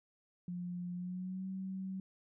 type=tone with pitch glide; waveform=sine; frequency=177.2 to 189.92 Hz; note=F3 to F#3; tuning=+25 to +45 cents; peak=-38 dBFS; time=0.48-2 s; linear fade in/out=2 ms; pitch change=+120 cents; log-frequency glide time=0.94-1.47 s; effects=none